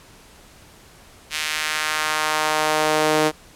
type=tone with high-pass filter sweep; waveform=sawtooth; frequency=154.3 Hz; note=D#3; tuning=14 cents flat; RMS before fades=-21 dBFS; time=1.3-3.32 s; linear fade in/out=50 ms; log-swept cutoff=2500 to 390 Hz; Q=1.2; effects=pink hiss -48 dBFS RMS until 3.55 s + low-pass 12000 Hz 12 dB/octave